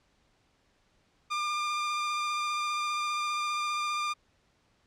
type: tone with vibrato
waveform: sawtooth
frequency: 1200 Hz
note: D6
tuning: 37 cents sharp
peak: -25 dBFS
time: 1.3-4.14 s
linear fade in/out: 20 ms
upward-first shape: square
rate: 15 Hz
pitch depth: 10 cents each way
effects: pink hiss -69 dBFS RMS until 4.86 s + low-pass 6000 Hz 12 dB/octave